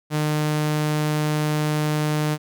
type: tone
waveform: sawtooth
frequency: 151.7 Hz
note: D#3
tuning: 44 cents flat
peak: -16 dBFS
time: 0.1-2.38 s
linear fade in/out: 50 ms
effects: none